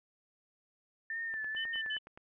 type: tone with vibrato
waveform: sine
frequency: 1784 Hz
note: A6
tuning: 23 cents sharp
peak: -35 dBFS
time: 1.1-1.97 s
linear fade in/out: 2 ms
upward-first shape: sine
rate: 2.1 Hz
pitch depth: 50 cents each way
type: click train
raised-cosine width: 0.5 ms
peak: -35 dBFS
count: 9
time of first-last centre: 1.34-2.175 s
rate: 9.58 Hz
type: tone bursts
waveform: sine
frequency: 3015 Hz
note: F#7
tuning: 32 cents sharp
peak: -36 dBFS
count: 3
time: 1.56-1.987 s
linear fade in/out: 10 ms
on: 89 ms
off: 80 ms
effects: none